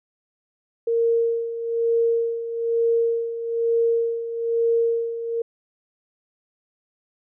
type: tone with tremolo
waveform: sine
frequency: 462.5 Hz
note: A#4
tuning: 14 cents flat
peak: -16 dBFS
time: 0.87-5.42 s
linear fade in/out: 5 ms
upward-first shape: sine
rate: 1.1 Hz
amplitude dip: 70%
effects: none